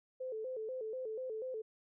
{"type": "tone with vibrato", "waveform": "sine", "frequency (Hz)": 474.9, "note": "A#4", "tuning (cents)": 32, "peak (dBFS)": -38, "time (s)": [0.2, 1.62], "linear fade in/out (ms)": 10, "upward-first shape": "square", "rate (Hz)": 4.1, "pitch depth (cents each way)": 140, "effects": []}